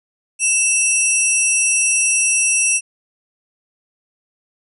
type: tone cluster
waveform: sine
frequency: 2669 / 5790 / 8110 / 10100 Hz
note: E7 / F#8 / B8 / D#9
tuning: +21 / -38 / +45 / +25 cents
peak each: -19 dBFS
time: 0.39-2.81 s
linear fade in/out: 50 ms
effects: none